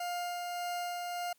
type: tone with tremolo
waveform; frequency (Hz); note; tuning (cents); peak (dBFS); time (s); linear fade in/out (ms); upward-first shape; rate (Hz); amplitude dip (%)
40% pulse; 705; F5; +16; -33; 0-1.33; 5; sine; 1.7; 25
effects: white hiss -70 dBFS RMS until 1.38 s